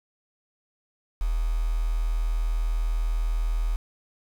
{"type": "tone with quantisation", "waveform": "sine", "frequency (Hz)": 40, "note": "D#1", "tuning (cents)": 49, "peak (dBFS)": -22, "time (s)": [1.21, 3.76], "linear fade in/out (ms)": 0, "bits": 7, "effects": []}